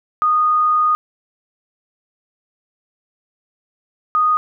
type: tone pair in turn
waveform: sine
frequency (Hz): 1234 / 1238.9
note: D#6 / D#6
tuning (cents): -15 / -8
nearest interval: unison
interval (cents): 7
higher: second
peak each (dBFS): -12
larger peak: neither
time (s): 0.22-0.95 / 4.15-4.37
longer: first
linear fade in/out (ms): 0
effects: none